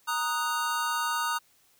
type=chord; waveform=square; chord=D# minor; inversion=second; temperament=equal; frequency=932.3 / 1244.5 / 1480 Hz; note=A#5 / D#6 / F#6; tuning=0 / 0 / 0 cents; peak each=-32 / -31 / -34 dBFS; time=0.07-1.39 s; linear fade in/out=20 ms; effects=white hiss -64 dBFS RMS until 1.79 s